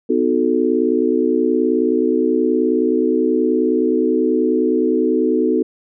sine chord, B dominant seventh, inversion none, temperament equal with one note detuned, 252.1 / 311.1 / 370 / 440 Hz, B3 / D#4 / F#4 / A4, +36 / 0 / 0 / 0 cents, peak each -19 dBFS, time 0.09-5.63 s, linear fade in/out 10 ms, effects none

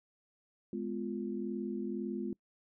sine chord, F diminished, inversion first, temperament just, 209.5 / 251.4 / 349.2 Hz, Ab3 / Cb4 / F4, +15 / +31 / 0 cents, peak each -38 / -40 / -39 dBFS, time 0.73-2.33 s, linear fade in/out 2 ms, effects noise-tail reverb RT60 0.1 s tail -25 dB re dry

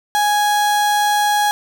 35% pulse tone, 830.6 Hz, G#5, in tune, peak -12 dBFS, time 0.15-1.51 s, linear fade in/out 0 ms, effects none

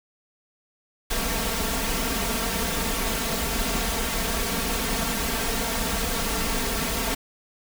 pink noise with comb filter, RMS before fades -26 dBFS, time 1.1-7.15 s, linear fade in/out 10 ms, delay 4.4 ms, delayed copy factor +1, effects none

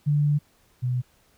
sine tone pair in turn, 146.83 / 125.09 Hz, D3 / B2, 0 / +23 cents, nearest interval minor third, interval 277 cents, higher first, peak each -18 / -22 dBFS, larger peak first, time 0.06-0.39 / 0.82-1.02 s, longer first, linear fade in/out 20 ms, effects pink hiss -62 dBFS RMS until 1.37 s

